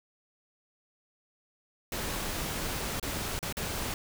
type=noise with dropouts; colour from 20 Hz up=pink; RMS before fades=-34 dBFS; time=1.92-3.94 s; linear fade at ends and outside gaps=2 ms; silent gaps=2.998-3.027 / 3.391-3.427 / 3.526-3.569 s; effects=none